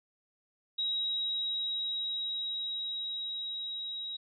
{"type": "tone with level ramp", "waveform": "sine", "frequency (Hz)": 3828, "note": "A#7", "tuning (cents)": 45, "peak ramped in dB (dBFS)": [-29, -36], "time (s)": [0.78, 4.17], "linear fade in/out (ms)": 10, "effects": []}